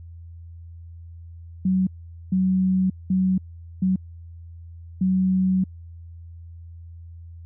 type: tone bursts at uneven times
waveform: sine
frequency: 187.1 Hz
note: F#3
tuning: 20 cents sharp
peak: -17 dBFS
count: 5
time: 1.65-1.87 / 2.32-2.9 / 3.1-3.38 / 3.82-3.96 / 5.01-5.64 s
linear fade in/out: 5 ms
effects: added 84 Hz sine -38 dBFS peak until 7.45 s